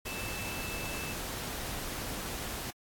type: tone in noise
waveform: sine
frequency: 2637 Hz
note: E7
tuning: in tune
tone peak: -41 dBFS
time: 0.06-1.13 s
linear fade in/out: 10 ms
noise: pink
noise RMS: -38 dBFS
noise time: 0.05-2.71 s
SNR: -6 dB
effects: AAC 64 kbps